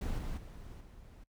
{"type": "noise with level steps", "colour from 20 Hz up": "brown", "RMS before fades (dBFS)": [-36, -39, -48, -53], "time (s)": [0.01, 1.24], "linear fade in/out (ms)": 5, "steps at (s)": [0.18, 0.37, 0.8], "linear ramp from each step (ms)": 10, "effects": ["noise-tail reverb RT60 0.1 s tail -22 dB re dry"]}